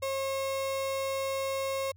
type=tone; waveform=35% pulse; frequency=540 Hz; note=C#5; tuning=45 cents flat; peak=-28 dBFS; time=0.02-1.92 s; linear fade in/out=10 ms; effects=added 91 Hz sine -53 dBFS peak until 1.96 s